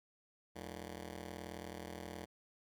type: ring-modulated tone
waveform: 10% pulse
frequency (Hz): 130.81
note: C3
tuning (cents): 0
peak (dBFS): -34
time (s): 0.55-2.26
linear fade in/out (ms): 20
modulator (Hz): 46
effects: none